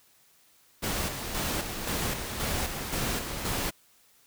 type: noise with tremolo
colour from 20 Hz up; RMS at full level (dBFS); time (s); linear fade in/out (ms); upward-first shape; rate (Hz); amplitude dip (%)
pink; -30; 0.82-3.71; 20; square; 1.9; 45
effects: white hiss -62 dBFS RMS until 4.26 s